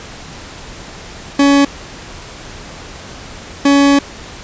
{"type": "tone bursts at uneven times", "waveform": "40% pulse", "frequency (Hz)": 281.1, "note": "C#4", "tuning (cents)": 24, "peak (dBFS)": -6, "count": 2, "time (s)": [[1.39, 1.65], [3.65, 3.99]], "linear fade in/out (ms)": 5, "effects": ["pink hiss -32 dBFS RMS until 4.43 s", "resampled to 16000 Hz"]}